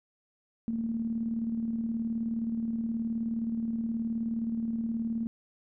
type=tone with tremolo; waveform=sine; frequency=228 Hz; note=A#3; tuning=38 cents flat; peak=-27 dBFS; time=0.68-5.27 s; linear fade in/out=0 ms; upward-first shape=square; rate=19 Hz; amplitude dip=40%; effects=none